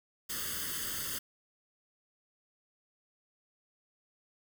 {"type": "noise with comb filter", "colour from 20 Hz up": "white", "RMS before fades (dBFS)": -37, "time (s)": [0.29, 1.19], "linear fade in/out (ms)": 10, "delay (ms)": 0.62, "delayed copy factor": 0.9, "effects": []}